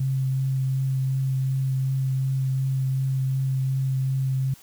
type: tone with vibrato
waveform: sine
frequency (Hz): 132.9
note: C3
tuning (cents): +27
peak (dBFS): -21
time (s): 0-4.54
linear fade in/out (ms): 5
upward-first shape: triangle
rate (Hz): 2.7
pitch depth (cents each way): 13
effects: white hiss -51 dBFS RMS until 4.62 s